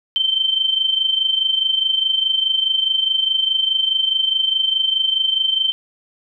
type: tone with amplitude modulation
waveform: sine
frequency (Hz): 3107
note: G7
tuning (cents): -16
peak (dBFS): -12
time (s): 0.16-5.72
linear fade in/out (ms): 0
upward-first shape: sine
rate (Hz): 24.8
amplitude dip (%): 70
effects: none